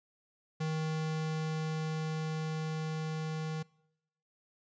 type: tone with level ramp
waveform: square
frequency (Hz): 157.4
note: D#3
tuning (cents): +20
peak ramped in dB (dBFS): -32 to -35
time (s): 0.6-3.63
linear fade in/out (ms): 10
effects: noise-tail reverb RT60 0.8 s tail -24 dB re dry + resampled to 16000 Hz